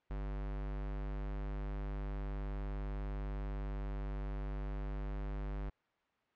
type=tone; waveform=square; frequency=49.87 Hz; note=G1; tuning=30 cents sharp; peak=-38 dBFS; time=0.1-5.7 s; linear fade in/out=10 ms; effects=white hiss -75 dBFS RMS until 6.35 s + low-pass 2000 Hz 12 dB/octave